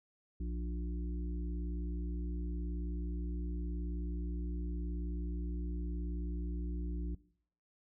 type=harmonic tone; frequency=59.1 Hz; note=A#1; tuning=24 cents sharp; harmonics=1 / 3 / 5 / 6; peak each=-36 / -44 / -47 / -52 dBFS; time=0.4-7.15 s; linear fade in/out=5 ms; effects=noise-tail reverb RT60 0.6 s tail -19 dB re dry